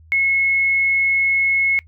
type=tone; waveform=sine; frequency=2180 Hz; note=C#7; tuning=29 cents flat; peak=-14 dBFS; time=0.12-1.79 s; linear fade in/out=0 ms; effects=noise-tail reverb RT60 0.1 s tail -22 dB re dry + added 80 Hz sine -44 dBFS peak until 1.87 s